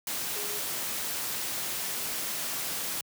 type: tone in noise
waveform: sine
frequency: 415.3 Hz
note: G#4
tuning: in tune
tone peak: -42 dBFS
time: 0.36-0.59 s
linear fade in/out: 2 ms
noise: white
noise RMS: -33 dBFS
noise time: 0.07-3.01 s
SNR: -12 dB
effects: high-pass 100 Hz 12 dB/octave